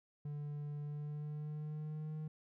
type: tone with pitch glide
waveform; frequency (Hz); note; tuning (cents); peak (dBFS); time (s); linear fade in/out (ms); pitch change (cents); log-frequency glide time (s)
triangle; 146.83 to 154.75; D3 to D#3; 0 to -9; -38; 0.25-2.28; 5; +91; 0.82-2.16
effects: none